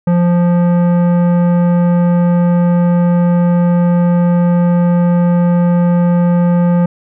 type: tone with tanh clipping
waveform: sine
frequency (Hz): 174.61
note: F3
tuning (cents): 0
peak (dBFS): -10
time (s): 0.07-6.86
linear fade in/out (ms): 5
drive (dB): 14
effects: none